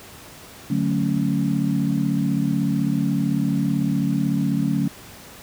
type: chord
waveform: sine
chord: D major seventh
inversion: none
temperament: equal with one note detuned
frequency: 146.83 / 185 / 220.9 / 277.2 Hz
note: D3 / F#3 / A3 / C#4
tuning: 0 / 0 / +7 / 0 cents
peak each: -24 dBFS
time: 0.7-4.88 s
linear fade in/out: 5 ms
effects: pink hiss -42 dBFS RMS until 5.42 s + high-pass 60 Hz 12 dB/octave